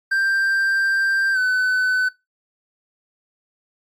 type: tone with pitch glide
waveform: triangle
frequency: 1578 to 1508.5 Hz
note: G6 to F#6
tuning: +11 to +33 cents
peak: -15 dBFS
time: 0.11-2.09 s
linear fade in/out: 10 ms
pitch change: -78 cents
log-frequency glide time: 1.33-1.38 s
effects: noise-tail reverb RT60 0.2 s tail -19 dB re dry + AAC 64 kbps